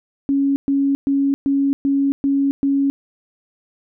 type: tone bursts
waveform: sine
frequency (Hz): 277.2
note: C#4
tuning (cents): 0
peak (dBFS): -14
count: 7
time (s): 0.29-2.9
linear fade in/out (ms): 0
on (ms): 270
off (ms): 120
effects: none